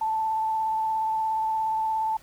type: tone with vibrato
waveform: sine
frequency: 880 Hz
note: A5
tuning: in tune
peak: -23 dBFS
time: 0.01-2.17 s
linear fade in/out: 5 ms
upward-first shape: sine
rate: 17 Hz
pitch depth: 15 cents each way
effects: pink hiss -54 dBFS RMS until 2.22 s